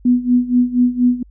sine tone with tremolo, 246.6 Hz, B3, 2 cents flat, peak -8 dBFS, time 0.05-1.23 s, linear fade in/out 5 ms, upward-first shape sine, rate 4.2 Hz, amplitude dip 85%, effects added 50 Hz sine -42 dBFS peak until 1.3 s

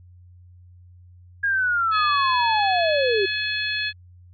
sine linear sweep, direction down, 1643 to 373.6 Hz, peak -18 dBFS, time 1.43-3.26 s, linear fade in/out 10 ms
harmonic tone, 851 Hz, G#5, 42 cents sharp, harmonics 2 / 3 / 4 / 5, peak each -26 / -28 / -29 / -30 dBFS, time 1.91-3.93 s, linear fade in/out 50 ms
effects added 89 Hz sine -45 dBFS peak until 4.33 s + MP3 96 kbps

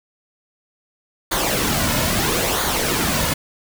pink noise with flanger, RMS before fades -20 dBFS, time 1.31-3.34 s, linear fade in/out 10 ms, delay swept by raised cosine 0.37 to 2.57 ms, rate 0.76 Hz, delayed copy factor -0.55, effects none

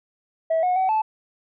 sine tone with pitch steps, 649 / 727 / 755 / 871 Hz, E5 / F#5 / F#5 / A5, -27 / -31 / +35 / -18 cents, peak -16 dBFS, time 0.5-1.02 s, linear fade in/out 10 ms, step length 130 ms, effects tanh soft clip ceiling -16 dBFS

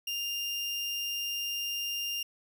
30% pulse tone, 2800 Hz, F7, 4 cents sharp, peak -29 dBFS, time 0.07-2.23 s, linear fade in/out 5 ms, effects none

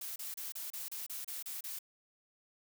blue noise bursts, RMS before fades -42 dBFS, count 10, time 0.01-1.789 s, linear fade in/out 5 ms, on 150 ms, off 31 ms, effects none

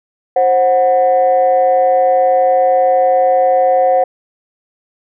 sine tone pair together, 529 / 736.5 Hz, C5 / F#5, +19 / -8 cents, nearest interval tritone, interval 573 cents, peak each -10 dBFS, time 0.36-4.04 s, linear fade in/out 5 ms, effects tanh soft clip ceiling -3 dBFS

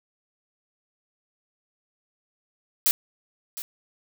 blue noise with echo, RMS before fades -20 dBFS, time 2.86-2.91 s, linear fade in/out 0 ms, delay 710 ms, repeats 1, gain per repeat -14 dB, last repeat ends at 3.62 s, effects none

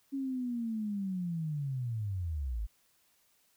sine linear sweep, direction down, 277.2 to 48.38 Hz, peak -32 dBFS, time 0.12-2.67 s, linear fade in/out 20 ms, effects white hiss -70 dBFS RMS until 3.56 s

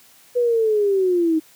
sine linear sweep, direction down, 493.9 to 311.1 Hz, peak -15 dBFS, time 0.35-1.4 s, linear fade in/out 20 ms, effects white hiss -51 dBFS RMS until 1.55 s + high-pass 80 Hz 12 dB/octave

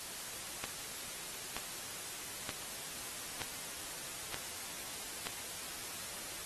click train, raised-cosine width 0.2 ms, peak -18 dBFS, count 6, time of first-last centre 0.64-5.27 s, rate 1.08 Hz, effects white hiss -44 dBFS RMS until 6.45 s + AAC 32 kbps

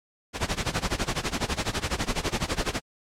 pink noise with tremolo, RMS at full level -24 dBFS, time 0.33-2.81 s, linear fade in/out 50 ms, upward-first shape sine, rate 12 Hz, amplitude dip 90%, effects low-pass 7000 Hz 12 dB/octave + MP3 96 kbps

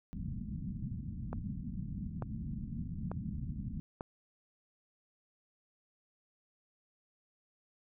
white low-pass noise, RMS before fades -40 dBFS, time 0.13-3.8 s, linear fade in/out 0 ms, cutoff 230 Hz, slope 48 dB/octave
click train, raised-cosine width 1 ms, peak -25 dBFS, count 4, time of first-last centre 1.33-4.009 s, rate 1.12 Hz
effects none

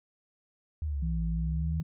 sine exponential two-way sweep, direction down then up, 79.6 to 55 to 79.6 Hz, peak -29 dBFS, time 0.82-1.8 s, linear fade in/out 0 ms, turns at 1.27 s
sine tone with pitch glide, 164.81 to 159.75 Hz, E3 to D#3, 0 to +46 cents, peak -31 dBFS, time 1.02-1.83 s, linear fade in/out 10 ms, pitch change -54 cents, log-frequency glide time 1.39-1.49 s
effects none

